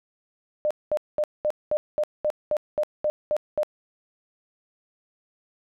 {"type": "tone bursts", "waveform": "sine", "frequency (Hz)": 603, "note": "D5", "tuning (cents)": 46, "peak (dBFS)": -20, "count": 12, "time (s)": [0.65, 3.632], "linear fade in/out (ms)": 0, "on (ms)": 56, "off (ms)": 210, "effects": []}